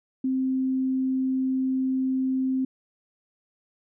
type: tone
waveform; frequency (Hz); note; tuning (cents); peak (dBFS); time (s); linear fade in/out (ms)
sine; 261.6; C4; 0; -22; 0.24-2.65; 5
effects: none